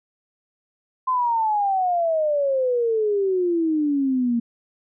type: exponential sweep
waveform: sine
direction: down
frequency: 1042 to 231 Hz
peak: -18 dBFS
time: 1.07-4.4 s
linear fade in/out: 10 ms
effects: none